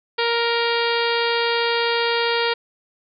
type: harmonic tone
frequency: 467.7 Hz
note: A#4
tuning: 6 cents sharp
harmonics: 1 / 2 / 3 / 4 / 5 / 6 / 7 / 8 / 9 / 10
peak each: -22 / -25 / -27 / -28 / -29 / -30 / -30 / -31 / -32 / -32 dBFS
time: 0.18-2.54 s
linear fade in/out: 10 ms
effects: none